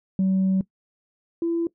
sine tone pair in turn, 190 / 336 Hz, F#3 / E4, +46 / +33 cents, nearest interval minor seventh, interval 987 cents, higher second, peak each -16 / -20 dBFS, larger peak first, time 0.19-0.61 / 1.42-1.67 s, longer first, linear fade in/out 2 ms, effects noise-tail reverb RT60 0.1 s tail -20 dB re dry + tanh soft clip ceiling -16 dBFS

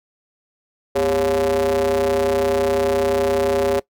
square ring-modulated tone, 77.2 Hz, D#2, 13 cents flat, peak -14 dBFS, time 0.95-3.8 s, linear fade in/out 10 ms, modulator 479 Hz, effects noise-tail reverb RT60 0.1 s tail -20 dB re dry

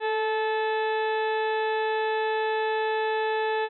harmonic tone with a mistuned harmonic, 434.4 Hz, A4, 22 cents flat, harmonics 1 / 2 / 3 / 4 / 5 / 6 / 7 / 8 / 9, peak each -26 / -28 / -43 / -33 / -46 / -39 / -49 / -43 / -48 dBFS, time 0-3.69 s, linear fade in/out 50 ms, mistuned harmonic 1, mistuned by +18 cents, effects none

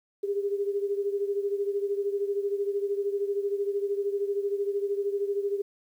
sine beating tone pair, 400 / 413 Hz, G4 / G#4, +35 / -10 cents, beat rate 13 Hz, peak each -27 / -32 dBFS, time 0.23-5.62 s, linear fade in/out 10 ms, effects 10-bit

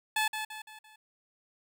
15% pulse tone with echo, 865 Hz, A5, 30 cents flat, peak -20 dBFS, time 0.16-0.28 s, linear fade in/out 5 ms, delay 170 ms, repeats 4, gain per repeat -7 dB, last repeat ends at 0.96 s, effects none

